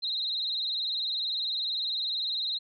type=tone with vibrato; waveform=sine; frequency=3939 Hz; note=B7; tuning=5 cents flat; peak=-28 dBFS; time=0.02-2.59 s; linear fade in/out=20 ms; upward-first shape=sine; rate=20 Hz; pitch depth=99 cents each way; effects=none